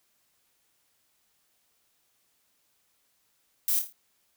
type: noise with echo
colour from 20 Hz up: violet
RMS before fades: -26 dBFS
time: 3.68-3.79 s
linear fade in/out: 0 ms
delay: 27 ms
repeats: 5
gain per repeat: -6 dB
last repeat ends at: 3.925 s
effects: white hiss -71 dBFS RMS until 4.36 s